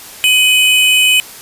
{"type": "tone pair together", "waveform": "square", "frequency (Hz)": [2513, 2992], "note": ["D#7", "F#7"], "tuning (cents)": [17, 19], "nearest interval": "minor third", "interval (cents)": 302, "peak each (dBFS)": -11, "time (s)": [0.24, 1.2], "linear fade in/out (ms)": 0, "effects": ["white hiss -33 dBFS RMS until 1.41 s", "resampled to 32000 Hz"]}